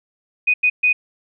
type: tone bursts at uneven times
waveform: sine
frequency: 2489 Hz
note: D#7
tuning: in tune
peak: -12 dBFS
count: 3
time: 0.47-0.54 / 0.63-0.7 / 0.83-0.93 s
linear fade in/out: 10 ms
effects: none